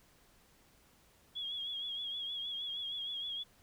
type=tone with vibrato; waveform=sine; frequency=3322 Hz; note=G#7; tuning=in tune; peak=-37 dBFS; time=1.35-3.44 s; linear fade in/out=20 ms; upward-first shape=triangle; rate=6.4 Hz; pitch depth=65 cents each way; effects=pink hiss -66 dBFS RMS until 3.62 s